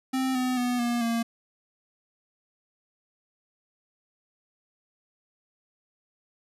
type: tone with pitch steps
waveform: square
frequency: 261.6 / 253.7 / 246.1 / 238.6 / 231.4 Hz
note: C4 / B3 / B3 / A#3 / A#3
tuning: 0 / +47 / -6 / +41 / -13 cents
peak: -25 dBFS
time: 0.13-1.23 s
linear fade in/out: 10 ms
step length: 220 ms
effects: resampled to 32000 Hz + 11-bit